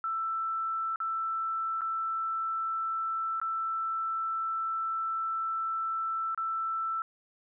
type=tone with dropouts; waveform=sine; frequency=1328 Hz; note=E6; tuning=12 cents sharp; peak=-29 dBFS; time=0.04-7.02 s; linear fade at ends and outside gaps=1 ms; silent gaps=0.959-1.002 / 1.809-1.817 / 3.4-3.415 / 6.347-6.376 s; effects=none